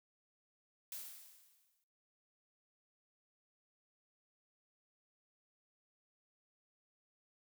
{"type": "noise with exponential decay", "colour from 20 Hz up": "blue", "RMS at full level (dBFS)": -44, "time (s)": [0.92, 1.84], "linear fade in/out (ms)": 2, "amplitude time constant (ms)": 200, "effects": ["noise-tail reverb RT60 0.9 s tail -25 dB re dry"]}